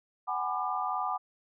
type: chord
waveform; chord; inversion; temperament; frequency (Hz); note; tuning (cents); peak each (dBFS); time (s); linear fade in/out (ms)
sine; G# half-diminished seventh; third; just; 747.5 / 830.6 / 996.7 / 1196.1; F#5 / G#5 / B5 / D6; +17 / 0 / +16 / +31; -34 / -36 / -36 / -33; 0.27-1.18; 20
effects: none